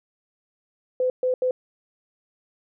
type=tone bursts at uneven times; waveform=sine; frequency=508 Hz; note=B4; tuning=49 cents sharp; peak=-19 dBFS; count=3; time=1-1.1 / 1.23-1.34 / 1.42-1.51 s; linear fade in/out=2 ms; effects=none